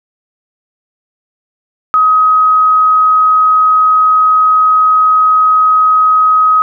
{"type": "tone", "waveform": "sine", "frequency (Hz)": 1264, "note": "D#6", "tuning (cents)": 27, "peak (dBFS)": -5, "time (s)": [1.94, 6.62], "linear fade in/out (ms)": 0, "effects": []}